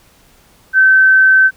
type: tone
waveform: sine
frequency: 1539 Hz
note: G6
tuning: 32 cents flat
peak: -5 dBFS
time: 0.73-1.51 s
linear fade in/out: 50 ms
effects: pink hiss -49 dBFS RMS until 1.56 s